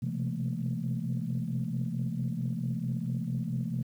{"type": "tone cluster", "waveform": "sine", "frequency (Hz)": [125.9, 130.4, 169.4, 214.5, 230.1], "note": ["B2", "C3", "E3", "A3", "A#3"], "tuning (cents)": [34, -5, 48, -44, -22], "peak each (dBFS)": [-37, -33, -34, -37, -38], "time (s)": [0.02, 3.83], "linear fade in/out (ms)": 10, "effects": ["tanh soft clip ceiling -21 dBFS", "10-bit"]}